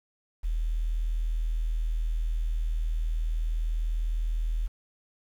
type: tone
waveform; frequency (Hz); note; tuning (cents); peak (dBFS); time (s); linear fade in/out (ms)
sine; 40.16; E1; -44; -25; 0.43-4.68; 20
effects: 9-bit